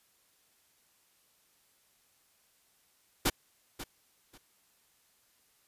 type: noise with echo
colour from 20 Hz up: pink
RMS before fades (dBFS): -26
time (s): 3.25-3.3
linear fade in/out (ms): 10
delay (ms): 540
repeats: 2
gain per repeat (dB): -14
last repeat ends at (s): 4.38
effects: white hiss -69 dBFS RMS until 5.67 s + resampled to 32000 Hz